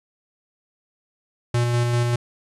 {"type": "tone with tremolo", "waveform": "square", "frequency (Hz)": 120, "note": "B2", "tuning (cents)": -49, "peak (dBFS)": -18, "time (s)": [1.54, 2.16], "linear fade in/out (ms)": 5, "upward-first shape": "square", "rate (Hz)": 5.1, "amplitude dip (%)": 25, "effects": ["resampled to 24000 Hz", "9-bit"]}